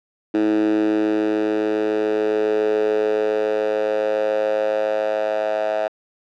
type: tone with high-pass filter sweep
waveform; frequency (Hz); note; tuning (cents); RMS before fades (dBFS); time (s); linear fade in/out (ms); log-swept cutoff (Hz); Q
10% pulse; 107.1; A2; -46; -20; 0.34-5.88; 5; 310 to 640; 5.1
effects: low-pass 3000 Hz 12 dB/octave